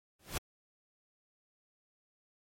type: noise with exponential growth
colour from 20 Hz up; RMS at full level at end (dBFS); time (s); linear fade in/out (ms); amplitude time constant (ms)
pink; -32; 0.19-0.38; 5; 41
effects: MP3 64 kbps